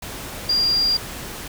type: tone in noise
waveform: sine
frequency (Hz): 4787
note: D8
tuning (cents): +32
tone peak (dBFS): -16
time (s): 0.49-0.97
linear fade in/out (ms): 5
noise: pink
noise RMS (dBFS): -33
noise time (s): 0.02-1.48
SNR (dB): +14
effects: none